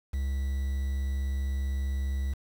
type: tone with quantisation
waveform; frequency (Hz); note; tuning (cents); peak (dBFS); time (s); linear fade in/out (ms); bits
triangle; 67.7; C#2; -40; -25; 0.13-2.34; 10; 8
effects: none